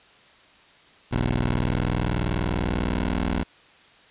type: tone pair together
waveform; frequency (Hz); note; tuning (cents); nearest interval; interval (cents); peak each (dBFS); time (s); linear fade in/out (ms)
10% pulse; 40.62 / 60.8; E1 / B1; -25 / -26; perfect fifth; 699; -17; 1.11-3.44; 20
effects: white hiss -53 dBFS RMS until 4.1 s + resampled to 8000 Hz